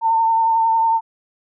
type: tone with vibrato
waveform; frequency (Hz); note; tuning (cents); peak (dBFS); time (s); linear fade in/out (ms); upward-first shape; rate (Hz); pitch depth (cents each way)
sine; 904; A5; +47; -13; 0.01-1.01; 50; sine; 11; 22
effects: none